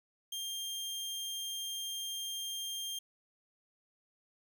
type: tone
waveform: sawtooth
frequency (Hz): 3196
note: G7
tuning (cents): +33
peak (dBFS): -34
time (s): 0.32-2.99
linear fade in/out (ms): 5
effects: none